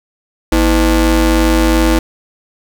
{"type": "ring-modulated tone", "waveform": "35% pulse", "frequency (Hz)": 187.2, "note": "F#3", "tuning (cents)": 20, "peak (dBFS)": -4, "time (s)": [0.52, 1.99], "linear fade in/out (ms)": 5, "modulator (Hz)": 135, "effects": []}